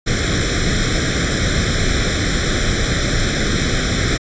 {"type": "noise with comb filter", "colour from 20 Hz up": "pink", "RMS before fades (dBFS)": -17, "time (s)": [0.06, 4.18], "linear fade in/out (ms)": 20, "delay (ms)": 0.54, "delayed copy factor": 0.95, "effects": ["resampled to 16000 Hz"]}